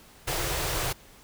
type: band-stop noise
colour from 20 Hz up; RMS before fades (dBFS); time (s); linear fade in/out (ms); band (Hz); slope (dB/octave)
pink; -29; 0.27-0.93; 10; 170 to 310; 96
effects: pink hiss -53 dBFS RMS until 1.23 s